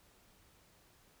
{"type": "silence", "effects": ["pink hiss -66 dBFS RMS until 1.2 s"]}